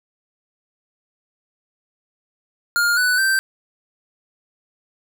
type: tone with pitch steps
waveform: square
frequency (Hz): 1413 / 1490 / 1560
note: F6 / F#6 / G6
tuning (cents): +20 / +12 / -9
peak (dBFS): -16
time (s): 2.76-3.39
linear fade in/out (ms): 0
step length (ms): 210
effects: none